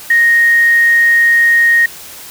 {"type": "tone with quantisation", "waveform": "sine", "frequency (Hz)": 1864.7, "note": "A#6", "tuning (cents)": 0, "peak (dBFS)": -6, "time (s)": [0.1, 1.86], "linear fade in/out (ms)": 5, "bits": 5, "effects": ["white hiss -32 dBFS RMS until 2.3 s"]}